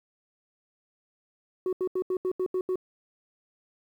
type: tone bursts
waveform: sine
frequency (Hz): 370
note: F#4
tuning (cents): 0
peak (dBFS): -22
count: 8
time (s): 1.66-2.757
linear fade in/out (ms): 2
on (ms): 68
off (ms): 79
effects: tanh soft clip ceiling -24 dBFS + 10-bit